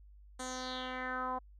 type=tone with low-pass filter sweep; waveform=10% pulse; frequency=255.5 Hz; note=C4; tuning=41 cents flat; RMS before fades=-39 dBFS; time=0.39-1.39 s; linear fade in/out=10 ms; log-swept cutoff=8400 to 890 Hz; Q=4; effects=added 50 Hz sine -54 dBFS peak until 1.59 s